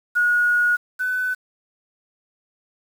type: tone pair in turn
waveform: sine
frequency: 1449 / 1503.6 Hz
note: F#6 / F#6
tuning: -37 / +27 cents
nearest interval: minor second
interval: 64 cents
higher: second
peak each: -15 / -20 dBFS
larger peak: first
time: 0.15-0.77 / 0.99-1.35 s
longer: first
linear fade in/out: 20 ms
effects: 7-bit